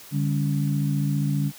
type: tone cluster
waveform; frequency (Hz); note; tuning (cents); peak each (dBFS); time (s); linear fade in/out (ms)
sine; 145.9 / 200.8 / 278.3; D3 / G3 / C#4; -11 / +42 / +7; -22 / -28 / -30; 0.11-1.52; 50
effects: white hiss -45 dBFS RMS until 1.58 s